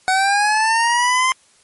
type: linear sweep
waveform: 25% pulse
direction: up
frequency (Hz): 745 to 1046.5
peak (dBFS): -10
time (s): 0.08-1.32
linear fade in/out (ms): 0
effects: white hiss -54 dBFS RMS until 1.63 s + MP3 48 kbps